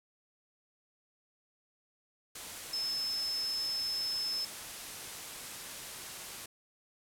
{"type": "tone in noise", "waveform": "sine", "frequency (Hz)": 5220, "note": "E8", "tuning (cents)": -18, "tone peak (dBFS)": -32, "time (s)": [2.73, 4.45], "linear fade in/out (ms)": 5, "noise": "white", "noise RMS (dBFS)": -43, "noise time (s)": [2.35, 6.46], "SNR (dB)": 8, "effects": ["low-pass 12000 Hz 12 dB/octave"]}